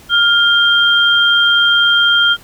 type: tone pair together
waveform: sine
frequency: 1406 / 3186 Hz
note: F6 / G7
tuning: +11 / +27 cents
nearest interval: octave + major second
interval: 1416 cents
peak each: -11 dBFS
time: 0.09-2.37 s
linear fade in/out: 50 ms
effects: pink hiss -42 dBFS RMS until 2.43 s